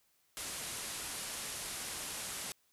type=low-pass noise; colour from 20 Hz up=white; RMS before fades=-42 dBFS; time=0.37-2.52 s; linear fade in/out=0 ms; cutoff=12000 Hz; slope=96 dB/octave; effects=white hiss -73 dBFS RMS until 2.72 s